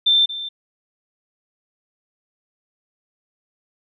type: tone with echo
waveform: sine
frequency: 3565 Hz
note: A7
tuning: 22 cents sharp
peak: -12 dBFS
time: 0.06-0.26 s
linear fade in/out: 10 ms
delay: 230 ms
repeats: 1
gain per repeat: -14 dB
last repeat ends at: 0.49 s
effects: none